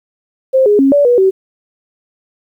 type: tone with pitch steps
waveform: sine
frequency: 526 / 414.6 / 272.3 / 575 / 485.8 / 381.8 Hz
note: C5 / G#4 / C#4 / D5 / B4 / G4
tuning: +9 / -3 / -31 / -37 / -29 / -46 cents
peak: -6 dBFS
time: 0.53-1.31 s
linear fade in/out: 20 ms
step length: 130 ms
effects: 8-bit